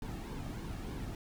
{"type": "noise with flanger", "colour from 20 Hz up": "brown", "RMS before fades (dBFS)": -41, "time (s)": [0.02, 1.15], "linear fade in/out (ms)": 2, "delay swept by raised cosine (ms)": [1.5, 2.05], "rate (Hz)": 3.3, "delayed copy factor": -0.55, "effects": []}